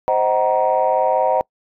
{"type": "chord", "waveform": "sine", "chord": "C half-diminished seventh", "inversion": "none", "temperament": "just", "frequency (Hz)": [523.3, 627.9, 753.5, 941.9], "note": ["C5", "Eb5", "Gb5", "Bb5"], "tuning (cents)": [0, 16, 31, 18], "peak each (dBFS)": -19, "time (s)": [0.08, 1.41], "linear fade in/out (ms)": 0, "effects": ["noise-tail reverb RT60 0.1 s tail -25 dB re dry", "tanh soft clip ceiling -6 dBFS"]}